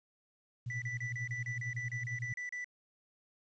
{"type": "tone with tremolo", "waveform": "sine", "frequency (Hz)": 120, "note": "B2", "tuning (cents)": -49, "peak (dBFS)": -35, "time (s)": [0.66, 2.33], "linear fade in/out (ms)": 5, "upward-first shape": "sine", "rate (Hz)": 11, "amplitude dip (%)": 80}
{"type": "tone bursts", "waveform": "triangle", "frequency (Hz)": 1975.5, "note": "B6", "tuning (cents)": 0, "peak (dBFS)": -36, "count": 13, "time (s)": [0.7, 2.644], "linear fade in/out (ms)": 2, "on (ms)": 120, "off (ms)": 32}
{"effects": ["resampled to 16000 Hz", "11-bit"]}